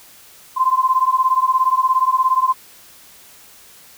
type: beating tone pair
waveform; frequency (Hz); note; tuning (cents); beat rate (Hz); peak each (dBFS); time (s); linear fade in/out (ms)
sine; 1030 / 1047; C6 / C6; -28 / +1; 17; -16; 0.56-2.54; 20
effects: white hiss -45 dBFS RMS until 3.97 s